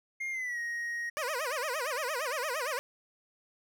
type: tone with pitch glide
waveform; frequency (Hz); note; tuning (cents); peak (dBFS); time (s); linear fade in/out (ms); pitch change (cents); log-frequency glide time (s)
triangle; 2122 to 1879.6; C7 to A#6; +24 to +14; -31; 0.2-1.1; 10; -210; 0.31-0.59
type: tone with vibrato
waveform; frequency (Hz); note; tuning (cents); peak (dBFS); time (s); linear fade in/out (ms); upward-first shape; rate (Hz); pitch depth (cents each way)
15% pulse; 552; C#5; -7; -25; 1.17-2.79; 0; sine; 8.7; 250
effects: none